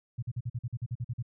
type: tone bursts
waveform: sine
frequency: 120 Hz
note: B2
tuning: 49 cents flat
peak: -30 dBFS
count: 12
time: 0.18-1.227 s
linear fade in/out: 10 ms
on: 46 ms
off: 45 ms
effects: none